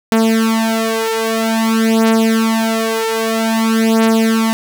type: beating tone pair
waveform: sawtooth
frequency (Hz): 223.7 / 224.21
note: A3 / A3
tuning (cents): +29 / +33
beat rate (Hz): 0.51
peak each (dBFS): -11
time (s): 0.12-4.53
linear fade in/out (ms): 0
effects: none